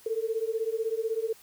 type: beating tone pair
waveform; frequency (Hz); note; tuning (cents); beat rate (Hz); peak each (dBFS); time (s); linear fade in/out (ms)
sine; 440 / 456; A4 / A#4; 0 / -38; 16; -30; 0.06-1.33; 5
effects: white hiss -55 dBFS RMS until 1.42 s